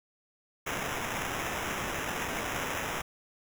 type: noise with sample-and-hold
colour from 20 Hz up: blue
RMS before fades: -34 dBFS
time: 0.66-3.02 s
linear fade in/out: 10 ms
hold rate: 4410 Hz
effects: none